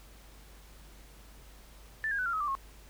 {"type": "tone with pitch steps", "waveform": "sine", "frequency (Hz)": [1763, 1626, 1499.7, 1383.2, 1275.8, 1176.7, 1085.3], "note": ["A6", "G#6", "F#6", "F6", "D#6", "D6", "C#6"], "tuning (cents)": [3, -37, 23, -17, 43, 3, -37], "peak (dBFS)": -29, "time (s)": [2.04, 2.551], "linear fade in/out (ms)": 0, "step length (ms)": 73, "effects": ["added 50 Hz sine -52 dBFS peak until 2.89 s", "pink hiss -57 dBFS RMS until 2.89 s"]}